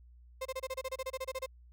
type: tone bursts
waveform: 35% pulse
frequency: 524 Hz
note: C5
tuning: 2 cents sharp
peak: -33 dBFS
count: 15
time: 0.41-1.463 s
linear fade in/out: 10 ms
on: 45 ms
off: 27 ms
effects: added 60 Hz sine -54 dBFS peak until 1.72 s